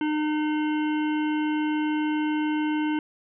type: harmonic tone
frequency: 304.5 Hz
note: D#4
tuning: 37 cents flat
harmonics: 1 / 3 / 5 / 7 / 9 / 10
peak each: -23 / -33 / -37 / -40 / -42 / -43 dBFS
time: 0.01-2.99 s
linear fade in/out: 2 ms
effects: none